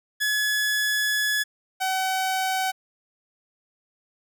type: tone pair in turn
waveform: sawtooth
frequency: 1700 / 757.3 Hz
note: G#6 / F#5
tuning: +40 / +40 cents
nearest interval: octave + major second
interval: 1400 cents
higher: first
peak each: -18 / -19 dBFS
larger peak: first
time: 0.2-1.44 / 1.8-2.72 s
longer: first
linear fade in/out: 20 ms
effects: none